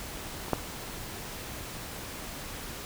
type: clicks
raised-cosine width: 1 ms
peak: -25 / -10 dBFS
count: 2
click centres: 0.483 / 0.533 s
effects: pink hiss -40 dBFS RMS until 2.85 s